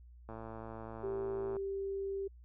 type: click train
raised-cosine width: 1 ms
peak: -32 dBFS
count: 144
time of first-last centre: 0.29-1.567 s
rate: 112 Hz
type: tone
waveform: sine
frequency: 392 Hz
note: G4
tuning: in tune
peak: -35 dBFS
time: 1.03-2.28 s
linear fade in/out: 10 ms
effects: added 60 Hz sine -53 dBFS peak until 2.44 s